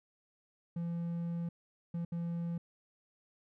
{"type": "tone bursts at uneven times", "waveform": "triangle", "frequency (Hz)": 170, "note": "F3", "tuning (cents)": -46, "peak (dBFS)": -32, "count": 3, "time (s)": [[0.76, 1.49], [1.94, 2.05], [2.12, 2.58]], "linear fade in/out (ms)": 5, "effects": []}